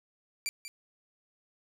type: tone with echo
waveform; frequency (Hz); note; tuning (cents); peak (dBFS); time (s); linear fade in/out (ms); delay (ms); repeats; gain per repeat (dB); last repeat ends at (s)
15% pulse; 2349; D7; 0; -24; 0.46-0.49; 0; 190; 1; -10; 0.68
effects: none

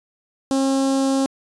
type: tone with notch filter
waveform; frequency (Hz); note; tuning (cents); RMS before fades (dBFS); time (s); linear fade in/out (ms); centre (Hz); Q
sawtooth; 269.8; C#4; -47; -19; 0.51-1.26; 0; 2100; 0.52
effects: resampled to 22050 Hz

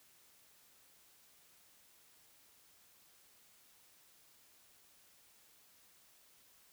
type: silence
effects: white hiss -66 dBFS RMS until 6.72 s

